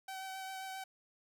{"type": "tone with vibrato", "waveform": "sawtooth", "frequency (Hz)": 764, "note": "G5", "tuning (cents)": -45, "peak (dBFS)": -38, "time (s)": [0.08, 0.84], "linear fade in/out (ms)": 5, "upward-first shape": "triangle", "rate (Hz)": 7.5, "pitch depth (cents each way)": 17, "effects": []}